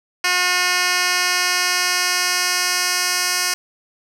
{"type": "tone with band-pass filter sweep", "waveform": "10% pulse", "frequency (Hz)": 360, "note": "F#4", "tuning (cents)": -47, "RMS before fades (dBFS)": -19, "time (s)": [0.24, 3.54], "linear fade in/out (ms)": 5, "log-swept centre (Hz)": [3800, 6200], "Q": 0.94, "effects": []}